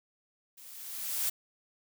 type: noise with level ramp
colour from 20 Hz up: blue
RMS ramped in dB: -52 to -29 dBFS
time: 0.57-1.3 s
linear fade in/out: 10 ms
effects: none